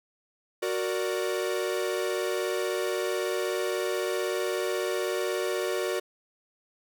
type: chord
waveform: 45% pulse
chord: Gb augmented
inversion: none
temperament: equal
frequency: 370 / 466.2 / 587.3 Hz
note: Gb4 / Bb4 / D5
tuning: 0 / 0 / 0 cents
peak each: -30 / -32 / -33 dBFS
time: 0.62-6 s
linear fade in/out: 10 ms
effects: none